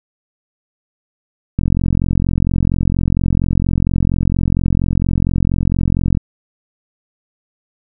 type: click train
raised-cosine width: 5 ms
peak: -3 dBFS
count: 204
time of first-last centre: 1.59-6.172 s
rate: 44.3 Hz
effects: none